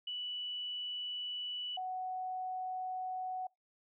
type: tone pair in turn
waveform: sine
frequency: 2960 / 743 Hz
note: F#7 / F#5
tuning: 0 / +7 cents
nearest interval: 2 octaves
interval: 2393 cents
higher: first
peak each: -37 / -36 dBFS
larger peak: second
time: 0.07-1.77 / 1.77-3.47 s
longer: neither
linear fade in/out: 5 ms
effects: noise-tail reverb RT60 0.2 s tail -24 dB re dry